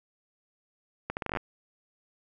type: accelerating click train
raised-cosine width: 0.5 ms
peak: -16 dBFS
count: 10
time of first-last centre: 1.1-1.371 s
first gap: 69 ms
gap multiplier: 0.77
effects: none